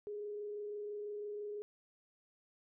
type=tone with frequency modulation; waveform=sine; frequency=415.3 Hz; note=G#4; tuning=in tune; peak=-40 dBFS; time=0.07-1.62 s; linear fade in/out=0 ms; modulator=26 Hz; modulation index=0.25; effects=none